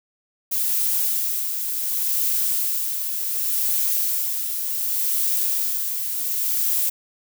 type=noise with tremolo; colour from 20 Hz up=violet; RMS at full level=-21 dBFS; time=0.51-6.9 s; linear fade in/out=10 ms; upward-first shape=sine; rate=0.68 Hz; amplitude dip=45%; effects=none